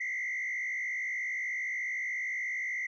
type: tone with frequency modulation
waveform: sine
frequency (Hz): 2048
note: C7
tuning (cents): -38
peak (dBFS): -30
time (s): 0-2.87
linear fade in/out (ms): 10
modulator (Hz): 56.8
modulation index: 1.7
effects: tanh soft clip ceiling -29 dBFS